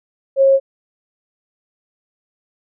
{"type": "tone", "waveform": "sine", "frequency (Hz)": 542, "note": "C#5", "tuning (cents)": -39, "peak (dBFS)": -8, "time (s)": [0.36, 0.6], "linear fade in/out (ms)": 50, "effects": []}